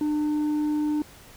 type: tone with tanh clipping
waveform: sine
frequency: 300 Hz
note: D4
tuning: 37 cents sharp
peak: -23 dBFS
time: 0.01-1.02 s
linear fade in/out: 2 ms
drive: 4 dB
effects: pink hiss -49 dBFS RMS until 1.36 s